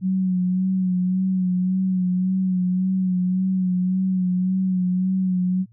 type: tone with vibrato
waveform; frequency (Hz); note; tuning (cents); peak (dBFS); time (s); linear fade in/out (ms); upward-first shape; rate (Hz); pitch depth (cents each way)
sine; 185; F#3; 0; -18; 0.01-5.66; 50; sine; 1.8; 36
effects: added 114 Hz sine -50 dBFS peak until 5.72 s